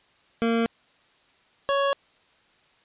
25% pulse tone pair in turn, 230 / 556.6 Hz, A#3 / C#5, -23 / +7 cents, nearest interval octave + minor third, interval 1530 cents, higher second, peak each -17 dBFS, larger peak neither, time 0.42-0.66 / 1.69-1.93 s, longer neither, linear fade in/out 0 ms, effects white hiss -61 dBFS RMS until 2.84 s + resampled to 8000 Hz

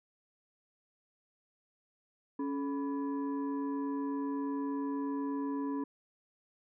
sine tone with frequency modulation, 279.3 Hz, C#4, 13 cents sharp, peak -32 dBFS, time 2.39-5.84 s, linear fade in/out 5 ms, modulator 711 Hz, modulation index 0.62, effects none

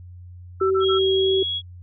sine tone bursts, 1331 Hz, E6, 16 cents sharp, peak -23 dBFS, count 3, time 0.6-0.992 s, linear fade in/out 20 ms, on 110 ms, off 31 ms
sine tone, 382.5 Hz, G4, 42 cents flat, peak -17 dBFS, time 0.61-1.43 s, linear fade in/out 5 ms
sine tone with pitch glide, 3293 to 3331 Hz, G#7 to G#7, -15 to +4 cents, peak -23 dBFS, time 0.8-1.62 s, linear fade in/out 50 ms, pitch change +19 cents, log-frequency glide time 1.08-1.37 s
effects added 89 Hz sine -38 dBFS peak until 1.82 s

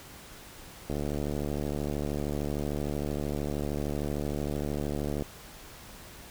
click train, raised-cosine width 2 ms, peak -19 dBFS, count 317, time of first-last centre 0.9-5.223 s, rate 73.1 Hz, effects pink hiss -48 dBFS RMS until 6.3 s

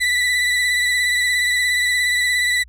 35% pulse tone with vibrato, 1975.5 Hz, B6, in tune, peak -14 dBFS, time 0-2.64 s, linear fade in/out 20 ms, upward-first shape triangle, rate 17 Hz, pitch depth 33 cents each way, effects added 60 Hz sine -42 dBFS peak until 2.68 s + low-pass 11000 Hz 12 dB/octave

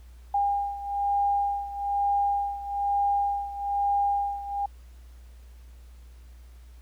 sine beating tone pair, 806 / 807.1 Hz, G5 / G#5, +48 / -50 cents, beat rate 1.1 Hz, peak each -25 / -29 dBFS, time 0.34-4.66 s, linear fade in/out 5 ms, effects added 60 Hz sine -45 dBFS peak until 6.81 s + pink hiss -62 dBFS RMS until 6.81 s

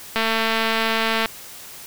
click train, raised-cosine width 0.3 ms, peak -5 dBFS, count 247, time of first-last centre 0.16-1.258 s, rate 224 Hz, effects white hiss -39 dBFS RMS until 1.86 s

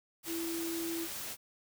sine tone in noise, 332.9 Hz, E4, 17 cents sharp, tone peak -35 dBFS, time 0.26-1.08 s, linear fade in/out 50 ms, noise white, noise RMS -41 dBFS, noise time 0.23-1.37 s, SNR +3 dB, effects none

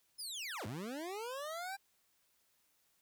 25% pulse linear two-way sweep, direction down then up, 5240 to 92.7 to 801 Hz, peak -37 dBFS, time 0.18-1.77 s, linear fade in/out 20 ms, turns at 0.66 s, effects white hiss -75 dBFS RMS until 3.01 s

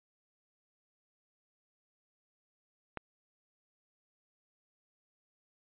click, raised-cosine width 0.5 ms, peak -22 dBFS, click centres 2.973 s, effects resampled to 8000 Hz

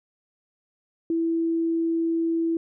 sine tone, 330.4 Hz, E4, 4 cents sharp, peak -21 dBFS, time 1.1-2.57 s, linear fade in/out 2 ms, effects none

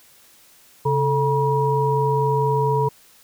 sine tone cluster, 135.2 / 437.9 / 960 Hz, C#3 / A4 / B5, -43 / -8 / -49 cents, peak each -21 dBFS, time 0.85-2.89 s, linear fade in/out 10 ms, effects white hiss -52 dBFS RMS until 3.23 s

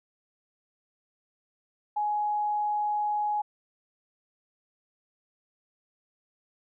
sine tone, 837 Hz, G#5, 13 cents sharp, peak -25 dBFS, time 1.96-3.42 s, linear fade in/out 10 ms, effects none

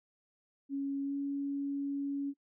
sine tone with pitch glide, 277.2 to 280.4 Hz, C#4 to C#4, 0 to +20 cents, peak -32 dBFS, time 0.69-2.34 s, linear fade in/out 50 ms, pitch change +20 cents, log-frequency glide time 1.03-1.14 s, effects noise-tail reverb RT60 0.1 s tail -22 dB re dry

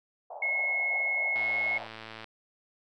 white band-pass noise, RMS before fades -42 dBFS, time 0.3-1.87 s, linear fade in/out 5 ms, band 580 to 840 Hz, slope 48 dB/octave
sine tone, 2175 Hz, C#7, 33 cents flat, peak -26 dBFS, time 0.42-1.78 s, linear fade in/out 5 ms
click train, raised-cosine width 0.3 ms, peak -26 dBFS, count 99, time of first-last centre 1.36-2.243 s, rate 111 Hz
effects none

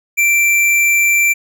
sine tone with hard clipping, 2349 Hz, D7, in tune, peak -11 dBFS, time 0.17-1.34 s, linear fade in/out 20 ms, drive 16 dB, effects none

